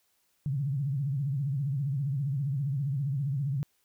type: tone with vibrato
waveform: sine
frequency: 138.59 Hz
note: C#3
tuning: in tune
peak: -27 dBFS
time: 0.46-3.63 s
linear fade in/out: 0 ms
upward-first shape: triangle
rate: 15 Hz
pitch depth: 180 cents each way
effects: white hiss -72 dBFS RMS until 3.84 s